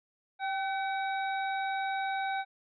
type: harmonic tone with a mistuned harmonic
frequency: 760 Hz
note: F#5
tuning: 46 cents sharp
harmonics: 1 / 2 / 3 / 5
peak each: -31 / -37 / -41 / -45 dBFS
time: 0.39-2.45 s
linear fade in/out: 50 ms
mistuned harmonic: 1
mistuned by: +42 cents
effects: none